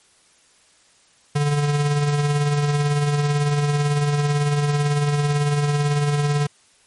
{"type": "tone with tremolo", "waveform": "square", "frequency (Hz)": 145.8, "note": "D3", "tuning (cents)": -12, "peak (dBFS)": -16, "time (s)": [1.35, 6.47], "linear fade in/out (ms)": 10, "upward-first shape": "triangle", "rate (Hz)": 18, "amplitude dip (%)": 45, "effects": ["white hiss -56 dBFS RMS until 6.86 s", "MP3 48 kbps"]}